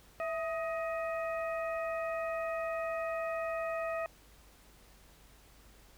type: harmonic tone with a mistuned harmonic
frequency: 628 Hz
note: D#5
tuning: 16 cents sharp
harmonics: 1 / 2 / 3 / 4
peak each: -34 / -40 / -44 / -46 dBFS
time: 0.2-4.06 s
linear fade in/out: 0 ms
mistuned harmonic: 1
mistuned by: +82 cents
effects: added 50 Hz sine -61 dBFS peak until 5.97 s + pink hiss -61 dBFS RMS until 5.97 s